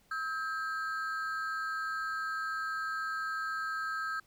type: ring-modulated tone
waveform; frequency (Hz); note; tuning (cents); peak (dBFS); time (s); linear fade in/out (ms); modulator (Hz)
triangle; 1441; F#6; -46; -28; 0.11-4.2; 5; 151
effects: pink hiss -67 dBFS RMS until 4.26 s